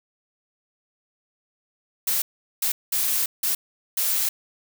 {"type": "noise bursts at uneven times", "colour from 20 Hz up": "blue", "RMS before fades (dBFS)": -23, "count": 5, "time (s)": [[2.07, 2.22], [2.62, 2.72], [2.92, 3.26], [3.43, 3.55], [3.97, 4.29]], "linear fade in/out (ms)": 5, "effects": []}